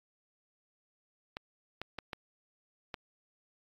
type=clicks; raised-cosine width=0.3 ms; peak=-22 dBFS; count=5; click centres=1.369 / 1.816 / 1.987 / 2.132 / 2.942 s; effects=AAC 48 kbps